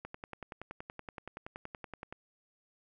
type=click train; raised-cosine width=0.5 ms; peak=-27 dBFS; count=23; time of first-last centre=0.05-2.125 s; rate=10.6 Hz; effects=none